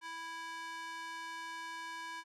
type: tone with high-pass filter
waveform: square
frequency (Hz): 329.6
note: E4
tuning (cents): 0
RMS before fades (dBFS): -44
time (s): 0.01-2.24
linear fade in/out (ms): 50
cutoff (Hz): 1200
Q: 2.2
effects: low-pass 8000 Hz 12 dB/octave + Opus 48 kbps